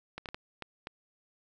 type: clicks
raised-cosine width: 0.3 ms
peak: -23 dBFS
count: 6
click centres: 0.18 / 0.258 / 0.288 / 0.345 / 0.623 / 0.871 s
effects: none